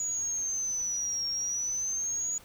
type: exponential two-way sweep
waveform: sine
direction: down then up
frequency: 6850 to 5540 to 6850 Hz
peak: -28 dBFS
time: 0-2.38 s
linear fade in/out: 2 ms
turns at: 1.28 s
effects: tanh soft clip ceiling -24 dBFS + pink hiss -54 dBFS RMS until 2.44 s